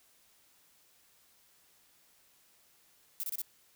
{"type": "noise bursts", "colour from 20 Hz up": "violet", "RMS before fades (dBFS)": -36, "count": 4, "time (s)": [3.2, 3.417], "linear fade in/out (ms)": 0, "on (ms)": 34, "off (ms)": 27, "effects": ["white hiss -66 dBFS RMS until 3.75 s"]}